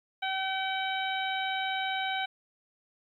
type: harmonic tone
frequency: 765 Hz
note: G5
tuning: 42 cents flat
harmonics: 1 / 2 / 3 / 4 / 5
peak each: -32 / -35 / -37 / -38 / -39 dBFS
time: 0.22-2.26 s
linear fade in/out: 10 ms
effects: 11-bit